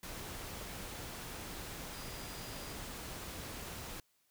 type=tone in noise; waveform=sine; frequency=4879 Hz; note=D#8; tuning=35 cents flat; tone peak=-55 dBFS; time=1.93-2.73 s; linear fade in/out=2 ms; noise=pink; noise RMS=-45 dBFS; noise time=0.03-4 s; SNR=-13 dB; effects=white hiss -75 dBFS RMS until 4.3 s